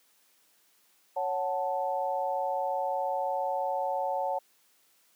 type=chord; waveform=sine; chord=F# minor; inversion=second; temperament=equal; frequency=554.4 / 740 / 880 Hz; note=C#5 / F#5 / A5; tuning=0 / 0 / 0 cents; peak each=-32 dBFS; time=1.16-4.39 s; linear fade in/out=10 ms; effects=white hiss -66 dBFS RMS until 5.15 s + high-pass 200 Hz 12 dB/octave